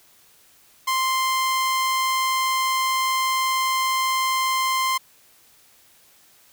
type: tone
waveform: sawtooth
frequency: 1046.5 Hz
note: C6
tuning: in tune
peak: -16 dBFS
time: 0.87-4.98 s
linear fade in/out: 10 ms
effects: white hiss -55 dBFS RMS until 6.52 s